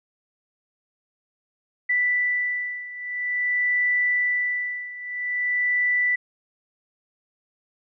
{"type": "beating tone pair", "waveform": "sine", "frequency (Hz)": [1976, 1976.49], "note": ["B6", "B6"], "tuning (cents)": [0, 1], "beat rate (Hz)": 0.49, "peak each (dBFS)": [-23, -26], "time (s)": [1.89, 6.16], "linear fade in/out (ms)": 10, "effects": []}